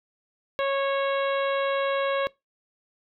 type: harmonic tone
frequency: 550 Hz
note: C#5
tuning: 14 cents flat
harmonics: 1 / 2 / 3 / 4 / 5 / 6 / 7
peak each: -24 / -30 / -34 / -36 / -38 / -40 / -41 dBFS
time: 0.59-2.27 s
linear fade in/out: 0 ms
effects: noise-tail reverb RT60 0.2 s tail -22 dB re dry